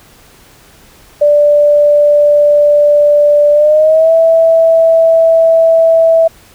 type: tone with pitch glide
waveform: sine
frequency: 587.3 to 655.4 Hz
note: D5 to E5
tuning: 0 to -10 cents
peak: -4 dBFS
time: 1.21-6.28 s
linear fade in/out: 10 ms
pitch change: +190 cents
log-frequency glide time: 3.52-4.12 s
effects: pink hiss -42 dBFS RMS until 6.54 s